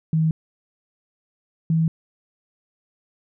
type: tone pair in turn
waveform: sine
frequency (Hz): 159.3 / 162.08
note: D#3 / E3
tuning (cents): +41 / -29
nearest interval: unison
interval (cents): 30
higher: second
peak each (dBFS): -16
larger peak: neither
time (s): 0.13-0.31 / 1.7-1.88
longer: neither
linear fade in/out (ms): 2
effects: none